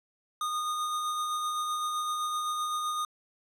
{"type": "tone with tremolo", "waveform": "square", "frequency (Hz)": 1229, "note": "D#6", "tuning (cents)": -22, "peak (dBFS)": -29, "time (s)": [0.41, 3.05], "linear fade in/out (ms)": 2, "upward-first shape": "sine", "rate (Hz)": 7.8, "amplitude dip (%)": 25, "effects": ["low-pass 12000 Hz 12 dB/octave"]}